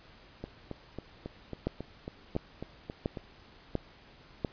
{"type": "two click trains", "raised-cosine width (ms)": 2, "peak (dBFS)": [-24, -16], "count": [11, 5], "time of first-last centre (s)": [[0.44, 3.172], [1.67, 4.448]], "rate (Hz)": [3.66, 1.44], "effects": ["pink hiss -56 dBFS RMS until 4.52 s", "resampled to 11025 Hz"]}